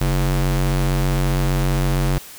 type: ring-modulated tone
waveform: square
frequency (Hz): 91.9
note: F#2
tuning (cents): -11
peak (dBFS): -14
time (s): 0.01-2.18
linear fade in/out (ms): 0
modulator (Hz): 47.6
effects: white hiss -39 dBFS RMS until 2.38 s